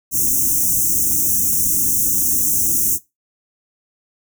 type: band-stop noise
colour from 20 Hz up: white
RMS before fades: -17 dBFS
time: 0.11-2.99 s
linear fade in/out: 50 ms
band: 360 to 5800 Hz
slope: 96 dB/octave
effects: noise-tail reverb RT60 0.2 s tail -18 dB re dry